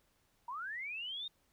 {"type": "linear sweep", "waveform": "sine", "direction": "up", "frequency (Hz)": [918, 3729], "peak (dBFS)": -39, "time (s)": [0.48, 1.28], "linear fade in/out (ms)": 5, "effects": ["pink hiss -74 dBFS RMS until 1.52 s"]}